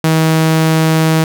sawtooth tone, 159.8 Hz, D#3, 47 cents sharp, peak -5 dBFS, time 0.04-1.24 s, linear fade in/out 2 ms, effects none

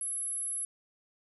sine tone, 10820 Hz, E9, 44 cents sharp, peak -32 dBFS, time 0.01-0.65 s, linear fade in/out 2 ms, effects none

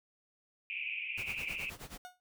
white band-pass noise, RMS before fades -39 dBFS, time 0.7-1.7 s, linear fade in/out 0 ms, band 2300 to 2700 Hz, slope 96 dB/octave
pink noise with tremolo, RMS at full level -45 dBFS, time 1.17-1.98 s, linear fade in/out 10 ms, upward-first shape sine, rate 9.4 Hz, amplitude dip 85%
30% pulse tone with exponential decay, 727 Hz, F#5, 31 cents flat, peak -39 dBFS, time 2.05-2.2 s, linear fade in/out 0 ms, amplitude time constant 31 ms
effects none

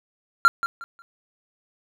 triangle tone with echo, 1380 Hz, F6, 21 cents flat, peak -8 dBFS, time 0.45-0.48 s, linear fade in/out 0 ms, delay 180 ms, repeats 3, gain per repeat -12 dB, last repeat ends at 1.02 s, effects none

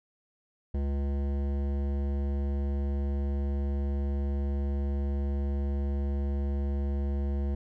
sine tone with hard clipping, 70 Hz, C#2, 18 cents sharp, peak -29 dBFS, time 0.74-7.55 s, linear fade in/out 5 ms, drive 15 dB, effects none

